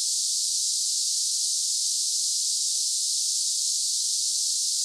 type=band-pass noise; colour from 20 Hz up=pink; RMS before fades=-26 dBFS; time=0-4.84 s; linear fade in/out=0 ms; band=4300 to 9200 Hz; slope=48 dB/octave; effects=none